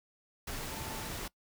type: tone in noise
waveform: sine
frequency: 885 Hz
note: A5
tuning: 10 cents sharp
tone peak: -48 dBFS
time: 0.71-1.09 s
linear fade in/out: 5 ms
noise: pink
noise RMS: -40 dBFS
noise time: 0.47-1.28 s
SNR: -11 dB
effects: noise-tail reverb RT60 0.1 s tail -22 dB re dry